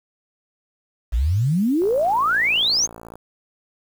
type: exponential sweep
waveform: sine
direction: up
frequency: 51.8 to 6670 Hz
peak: -16 dBFS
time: 1.12-2.87 s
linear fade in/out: 20 ms
type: click train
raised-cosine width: 1 ms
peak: -24 dBFS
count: 77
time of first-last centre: 1.82-3.156 s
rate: 56.9 Hz
effects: 7-bit